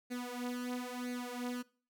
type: tone with flanger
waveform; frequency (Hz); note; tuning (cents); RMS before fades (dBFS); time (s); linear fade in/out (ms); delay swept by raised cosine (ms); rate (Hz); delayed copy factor
sawtooth; 246.9; B3; 0; -40; 0.1-1.63; 20; 0.46 to 4.76; 1; +0.8
effects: noise-tail reverb RT60 0.4 s tail -21 dB re dry